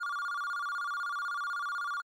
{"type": "tone with vibrato", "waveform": "triangle", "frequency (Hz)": 1278, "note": "D#6", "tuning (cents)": 46, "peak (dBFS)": -30, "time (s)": [0, 2.02], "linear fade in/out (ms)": 20, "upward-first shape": "square", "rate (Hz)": 16, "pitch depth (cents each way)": 180, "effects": ["MP3 64 kbps"]}